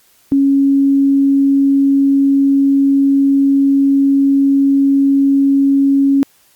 sine tone, 276.1 Hz, C#4, 7 cents flat, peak -8 dBFS, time 0.32-6.23 s, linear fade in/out 0 ms, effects white hiss -52 dBFS RMS until 6.55 s + Opus 48 kbps

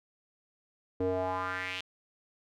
square tone with band-pass filter sweep, 92.5 Hz, F#2, in tune, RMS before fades -33 dBFS, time 1-1.81 s, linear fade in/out 5 ms, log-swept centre 390 to 3100 Hz, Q 3.4, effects none

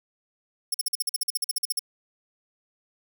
10% pulse tone bursts, 5400 Hz, E8, 41 cents sharp, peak -17 dBFS, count 16, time 0.72-1.793 s, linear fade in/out 5 ms, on 23 ms, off 47 ms, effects none

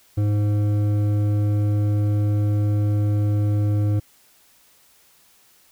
sine tone with hard clipping, 103.83 Hz, G#2, in tune, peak -19 dBFS, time 0.17-4 s, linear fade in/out 10 ms, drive 9 dB, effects white hiss -56 dBFS RMS until 5.71 s

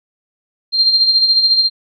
sine tone with tremolo, 4182 Hz, C8, 2 cents flat, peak -7 dBFS, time 0.72-1.7 s, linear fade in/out 50 ms, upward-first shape sine, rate 14 Hz, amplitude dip 55%, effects none

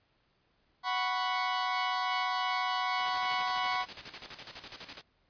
sawtooth chord, F# suspended fourth, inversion none, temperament equal, 740 / 987.8 / 1108.7 Hz, F#5 / B5 / C#6, 0 / 0 / 0 cents, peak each -30 dBFS, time 0.83-3.86 s, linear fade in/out 50 ms
white noise with tremolo, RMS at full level -40 dBFS, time 2.97-5.03 s, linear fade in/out 50 ms, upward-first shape square, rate 12 Hz, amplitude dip 65%
effects pink hiss -72 dBFS RMS until 5.29 s + resampled to 11025 Hz

